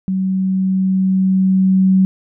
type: tone with level ramp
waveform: sine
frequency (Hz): 189.1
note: F#3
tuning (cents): +38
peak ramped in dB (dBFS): -15 to -8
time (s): 0.08-2.05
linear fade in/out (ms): 0
effects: none